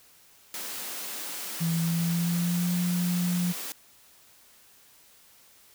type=high-pass noise; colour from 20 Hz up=white; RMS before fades=-36 dBFS; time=0.54-3.72 s; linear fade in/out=0 ms; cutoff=170 Hz; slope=96 dB/octave
type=tone with pitch glide; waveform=sine; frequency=166 to 176.89 Hz; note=E3 to F3; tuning=+12 to +22 cents; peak=-24 dBFS; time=1.6-3.53 s; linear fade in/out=20 ms; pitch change=+110 cents; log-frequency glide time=1.78-2.74 s
effects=white hiss -57 dBFS RMS until 5.74 s